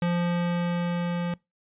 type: tone with level ramp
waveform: square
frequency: 173.9 Hz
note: F3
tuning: 7 cents flat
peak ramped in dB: -23 to -27 dBFS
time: 0.02-1.34 s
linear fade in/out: 2 ms
effects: noise-tail reverb RT60 0.2 s tail -23 dB re dry + resampled to 8000 Hz